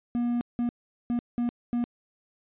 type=tone bursts at uneven times; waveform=triangle; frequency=239.7 Hz; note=A#3; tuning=48 cents sharp; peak=-22 dBFS; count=5; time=0.15-0.41 / 0.59-0.69 / 1.1-1.19 / 1.38-1.49 / 1.73-1.84 s; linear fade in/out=0 ms; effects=resampled to 8000 Hz